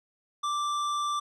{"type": "tone with tanh clipping", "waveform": "sine", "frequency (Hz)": 1174.7, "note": "D6", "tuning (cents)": 0, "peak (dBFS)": -29, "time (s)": [0.43, 1.2], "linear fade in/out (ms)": 10, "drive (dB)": 17, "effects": ["low-pass 9000 Hz 12 dB/octave"]}